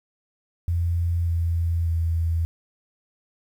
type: tone with pitch steps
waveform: sine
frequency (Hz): 85.5 / 84.13 / 82.78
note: F2 / E2 / E2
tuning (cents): -36 / +36 / +8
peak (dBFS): -20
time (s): 0.68-2.45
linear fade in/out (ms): 0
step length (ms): 590
effects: 9-bit